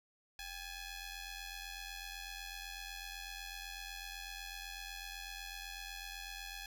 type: ring-modulated tone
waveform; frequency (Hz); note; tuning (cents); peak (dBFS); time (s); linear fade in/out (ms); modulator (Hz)
10% pulse; 838; G#5; +15; -33; 0.39-6.66; 2; 882
effects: none